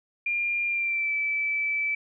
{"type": "tone with pitch glide", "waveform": "sine", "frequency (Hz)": [2400, 2313], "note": ["D7", "D7"], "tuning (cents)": [37, -27], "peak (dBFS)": -24, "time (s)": [0.26, 1.95], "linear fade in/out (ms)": 5, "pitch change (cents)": -64, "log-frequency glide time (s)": [0.67, 1.13], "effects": []}